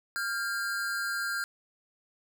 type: tone pair together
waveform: square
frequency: 1396.9 / 1604.4 Hz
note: F6 / G6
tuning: 0 / +40 cents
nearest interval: major second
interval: 240 cents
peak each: -34 / -33 dBFS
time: 0.16-1.44 s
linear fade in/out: 0 ms
effects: none